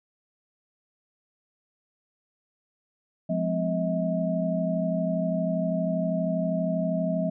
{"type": "tone cluster", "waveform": "sine", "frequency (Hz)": [176.4, 208.9, 256.6, 638], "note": ["F3", "G#3", "C4", "D#5"], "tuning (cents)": [18, 10, -34, 43], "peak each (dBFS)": [-27, -32, -32, -28], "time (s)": [3.29, 7.3], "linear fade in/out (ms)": 10, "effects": []}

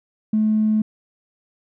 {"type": "tone with tanh clipping", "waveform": "triangle", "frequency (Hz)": 215.8, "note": "A3", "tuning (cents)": -33, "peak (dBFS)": -15, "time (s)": [0.33, 0.82], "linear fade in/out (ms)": 5, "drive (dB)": 4, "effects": []}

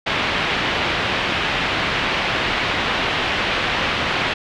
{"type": "low-pass noise", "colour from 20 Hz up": "white", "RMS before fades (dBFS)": -21, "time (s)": [0.06, 4.34], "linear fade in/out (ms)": 10, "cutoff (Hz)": 3200, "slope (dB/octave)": 24, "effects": []}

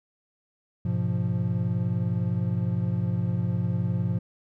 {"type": "chord", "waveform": "triangle", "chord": "F diminished", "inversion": "first", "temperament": "equal", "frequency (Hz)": [103.83, 123.47, 174.61], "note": ["Ab2", "Cb3", "F3"], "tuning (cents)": [0, 0, 0], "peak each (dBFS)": -26, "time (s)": [0.85, 4.19], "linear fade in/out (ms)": 5, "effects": []}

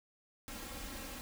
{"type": "noise with comb filter", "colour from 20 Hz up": "pink", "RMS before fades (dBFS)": -45, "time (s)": [0.48, 1.21], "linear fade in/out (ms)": 0, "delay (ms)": 3.7, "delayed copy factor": 1, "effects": []}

